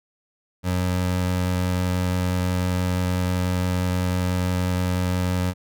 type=tone; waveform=25% pulse; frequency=90.6 Hz; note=F#2; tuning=36 cents flat; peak=-17 dBFS; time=0.63-5.54 s; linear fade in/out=50 ms; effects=none